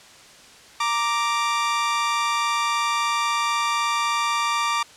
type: tone pair together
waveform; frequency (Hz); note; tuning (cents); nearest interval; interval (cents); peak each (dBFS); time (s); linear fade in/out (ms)
sawtooth; 932.3 / 1176.1; A#5 / D6; 0 / +2; major third; 402; -22 / -18; 0.8-4.83; 5
effects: white hiss -47 dBFS RMS until 4.96 s + low-pass 7000 Hz 12 dB/octave

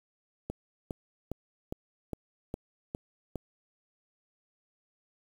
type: click train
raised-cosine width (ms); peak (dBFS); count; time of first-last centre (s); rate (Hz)
2; -21; 8; 0.5-3.357; 2.45
effects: 8-bit

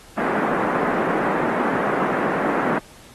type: band-pass noise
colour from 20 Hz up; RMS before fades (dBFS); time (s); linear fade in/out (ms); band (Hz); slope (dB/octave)
pink; -22; 0.17-2.79; 10; 200 to 1700; 24
effects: pink hiss -47 dBFS RMS until 3.14 s + AAC 32 kbps

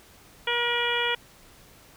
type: harmonic tone with a mistuned harmonic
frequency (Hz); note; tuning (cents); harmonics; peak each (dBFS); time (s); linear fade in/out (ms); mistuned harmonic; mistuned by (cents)
477.1; A#4; +40; 1 / 2 / 3 / 4 / 5 / 6 / 7; -31 / -31 / -31 / -31 / -31 / -31 / -31; 0.47-1.15; 5; 6; +28
effects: pink hiss -53 dBFS RMS until 1.96 s

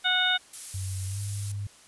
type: harmonic tone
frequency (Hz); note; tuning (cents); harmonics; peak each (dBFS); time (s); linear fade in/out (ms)
734; F#5; -14; 1 / 2 / 3 / 4 / 5; -32 / -26 / -33 / -31 / -25; 0.04-0.38; 20
type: noise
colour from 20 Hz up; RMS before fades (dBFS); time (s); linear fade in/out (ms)
violet; -34; 0.53-1.52; 5
type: tone with pitch glide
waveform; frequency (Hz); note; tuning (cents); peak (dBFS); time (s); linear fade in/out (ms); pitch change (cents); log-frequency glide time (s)
sine; 95 to 101.23; F#2 to G#2; +46 to -44; -30; 0.74-1.67; 5; +110; 1.06-1.2
effects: white hiss -54 dBFS RMS until 1.87 s + resampled to 24000 Hz

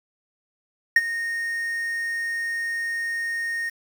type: tone with ADSR envelope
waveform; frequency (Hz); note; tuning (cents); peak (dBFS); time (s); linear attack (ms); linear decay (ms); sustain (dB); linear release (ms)
triangle; 1850; A#6; -14; -8; 0.96-3.7; 4; 35; -15; 16
effects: 7-bit

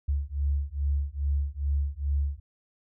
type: beating tone pair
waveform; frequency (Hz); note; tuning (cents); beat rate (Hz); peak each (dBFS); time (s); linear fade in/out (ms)
sine; 69.8 / 72.2; C#2 / D2; +13 / -29; 2.4; -28; 0.08-2.4; 10
effects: none

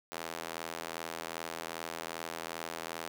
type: tone with high-pass filter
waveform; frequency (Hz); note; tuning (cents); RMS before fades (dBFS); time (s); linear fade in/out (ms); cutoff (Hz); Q
square; 41.27; E1; +3; -41; 0.12-3.08; 0; 550; 0.69
effects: none

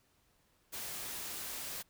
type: noise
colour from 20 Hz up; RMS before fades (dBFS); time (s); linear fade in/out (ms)
white; -42; 0.72-1.83; 20
effects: pink hiss -72 dBFS RMS until 1.89 s

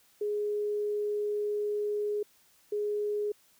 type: tone pair in turn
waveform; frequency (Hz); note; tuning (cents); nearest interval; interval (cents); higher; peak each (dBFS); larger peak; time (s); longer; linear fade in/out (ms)
sine; 416.3 / 416.3; G#4 / G#4; +4 / +4; unison; 0; neither; -28; neither; 0.21-2.23 / 2.72-3.32; first; 5
effects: white hiss -64 dBFS RMS until 3.59 s

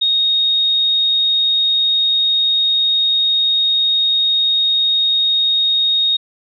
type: tone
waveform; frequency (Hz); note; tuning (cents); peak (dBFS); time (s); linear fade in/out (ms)
sine; 3729; A#7; 0; -12; 0.01-6.17; 10
effects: none

